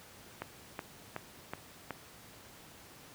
click train, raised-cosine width 0.5 ms, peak -22 dBFS, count 5, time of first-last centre 0.42-1.907 s, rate 2.69 Hz, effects pink hiss -54 dBFS RMS until 3.14 s + high-pass 80 Hz 12 dB/octave

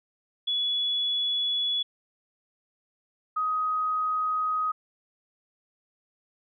sine tone pair in turn, 3400 / 1256 Hz, G#7 / D#6, +40 / +16 cents, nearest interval octave + perfect fourth, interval 1724 cents, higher first, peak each -24 dBFS, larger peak neither, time 0.47-1.83 / 3.36-4.72 s, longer neither, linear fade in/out 10 ms, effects none

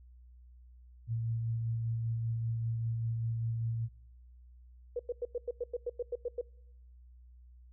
sine tone with tremolo, 114.5 Hz, A#2, 31 cents flat, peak -30 dBFS, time 1.07-3.89 s, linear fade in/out 50 ms, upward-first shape sine, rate 5.1 Hz, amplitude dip 25%
sine tone bursts, 483.7 Hz, B4, 36 cents flat, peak -31 dBFS, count 12, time 4.96-6.413 s, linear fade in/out 5 ms, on 34 ms, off 95 ms
effects noise-tail reverb RT60 0.9 s tail -26 dB re dry + added 61 Hz sine -53 dBFS peak until 7.72 s

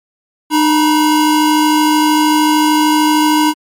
square tone pair together, 304.6 / 967 Hz, D#4 / B5, -37 / -37 cents, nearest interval octave + minor sixth, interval 2000 cents, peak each -11 / -14 dBFS, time 0.5-3.54 s, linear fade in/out 50 ms, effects MP3 64 kbps

